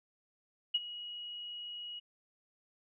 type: tone with ADSR envelope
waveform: sine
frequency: 2903 Hz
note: F#7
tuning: 34 cents flat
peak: -25 dBFS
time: 0.74-2 s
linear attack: 10 ms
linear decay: 34 ms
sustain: -16 dB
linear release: 17 ms
effects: none